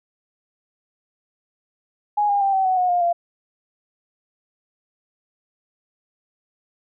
sine tone with pitch steps, 830.6 / 808.8 / 787.6 / 767 / 746.9 / 727.3 / 708.2 / 689.6 Hz, G#5 / G#5 / G5 / G5 / F#5 / F#5 / F5 / F5, 0 / -46 / +8 / -38 / +16 / -30 / +24 / -22 cents, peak -16 dBFS, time 2.17-3.13 s, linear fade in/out 10 ms, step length 120 ms, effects none

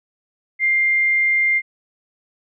sine tone, 2100 Hz, C7, 6 cents sharp, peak -14 dBFS, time 0.59-1.62 s, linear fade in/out 50 ms, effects none

